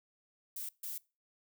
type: noise bursts at uneven times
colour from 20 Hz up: violet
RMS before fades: -41 dBFS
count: 2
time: 0.56-0.69 / 0.83-0.98 s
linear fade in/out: 5 ms
effects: noise-tail reverb RT60 0.3 s tail -23 dB re dry